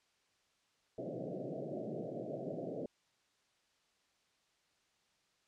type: band-pass noise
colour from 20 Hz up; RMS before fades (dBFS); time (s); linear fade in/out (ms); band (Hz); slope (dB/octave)
white; -42; 0.98-2.86; 2; 120 to 680; 96
effects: white hiss -75 dBFS RMS until 5.47 s + low-pass 6000 Hz 12 dB/octave